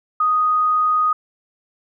sine tone, 1244.5 Hz, D#6, in tune, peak -14 dBFS, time 0.2-1.13 s, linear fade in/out 5 ms, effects none

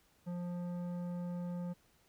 sine tone with tanh clipping, 176 Hz, F3, 14 cents sharp, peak -39 dBFS, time 0.26-1.74 s, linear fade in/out 20 ms, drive 12 dB, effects pink hiss -70 dBFS RMS until 2.08 s

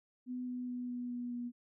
sine tone with pitch steps, 250.3 / 248.6 / 246.9 / 245.1 / 243.5 / 241.8 Hz, B3 / B3 / B3 / B3 / B3 / B3, +23 / +12 / 0 / -13 / -24 / -36 cents, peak -37 dBFS, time 0.26-1.52 s, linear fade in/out 50 ms, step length 210 ms, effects none

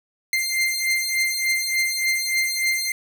sawtooth beating tone pair, 2093 / 2096.4 Hz, C7 / C7, 0 / +3 cents, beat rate 3.4 Hz, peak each -21 / -19 dBFS, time 0.33-2.92 s, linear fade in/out 2 ms, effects none

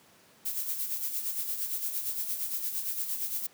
violet noise with tremolo, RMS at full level -31 dBFS, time 0.45-3.47 s, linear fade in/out 10 ms, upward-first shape sine, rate 8.7 Hz, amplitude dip 55%, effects pink hiss -59 dBFS RMS until 3.53 s + high-pass 150 Hz 12 dB/octave

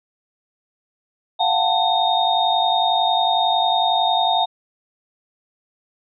sine tone cluster, 698 / 749 / 887 / 3693 Hz, F5 / F#5 / A5 / A#7, -1 / +21 / +14 / -17 cents, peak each -21 dBFS, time 1.39-4.46 s, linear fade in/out 20 ms, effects none

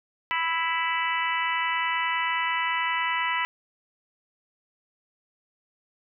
harmonic tone, 329.6 Hz, E4, in tune, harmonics 3 / 4 / 5 / 6 / 7 / 8 / 9, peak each -28 / -33 / -38 / -28 / -35 / -35 / -35 dBFS, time 0.31-3.45 s, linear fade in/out 0 ms, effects none

